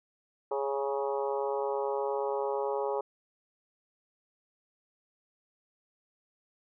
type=harmonic tone with a mistuned harmonic; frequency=138.59 Hz; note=C#3; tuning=in tune; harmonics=3 / 4 / 5 / 6 / 7 / 8 / 9; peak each=-32 / -34 / -45 / -36 / -39 / -43 / -47 dBFS; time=0.51-3.01 s; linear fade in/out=5 ms; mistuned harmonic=7; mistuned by=-16 cents; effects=none